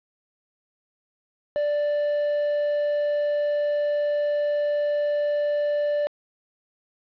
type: tone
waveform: triangle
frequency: 587.3 Hz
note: D5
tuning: in tune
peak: -19 dBFS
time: 1.56-6.07 s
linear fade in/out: 0 ms
effects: resampled to 11025 Hz + 9-bit